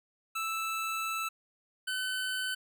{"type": "tone pair in turn", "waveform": "25% pulse", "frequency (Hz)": [1318.5, 1515.5], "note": ["E6", "F#6"], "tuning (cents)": [0, 41], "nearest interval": "major second", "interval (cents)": 241, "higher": "second", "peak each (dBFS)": -28, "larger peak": "neither", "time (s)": [[0.35, 1.29], [1.87, 2.55]], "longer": "first", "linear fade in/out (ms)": 10, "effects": []}